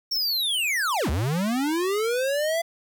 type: linear two-way sweep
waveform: square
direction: down then up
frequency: 5550 to 65.41 to 681 Hz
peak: -23 dBFS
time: 0.11-2.62 s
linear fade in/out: 10 ms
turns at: 1.1 s
effects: 9-bit